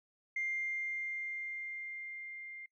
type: tone with level ramp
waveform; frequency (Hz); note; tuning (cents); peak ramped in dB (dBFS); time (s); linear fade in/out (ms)
sine; 2100; C7; +6; -32 to -45; 0.36-2.66; 5
effects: noise-tail reverb RT60 0.1 s tail -23 dB re dry + tanh soft clip ceiling -28 dBFS